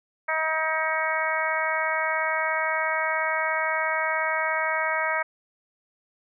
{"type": "harmonic tone", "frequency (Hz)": 317, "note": "D#4", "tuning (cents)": 32, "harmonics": [2, 3, 4, 5, 6, 7], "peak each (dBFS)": [-30, -30, -30, -30, -30, -30], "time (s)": [0.28, 5.23], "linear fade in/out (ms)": 10, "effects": []}